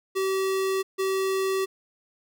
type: tone pair in turn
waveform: square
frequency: 383.5 / 383.5 Hz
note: G4 / G4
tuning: -38 / -38 cents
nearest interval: unison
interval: 0 cents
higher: neither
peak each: -24 dBFS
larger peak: neither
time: 0.15-0.83 / 0.98-1.66 s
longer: neither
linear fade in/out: 20 ms
effects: none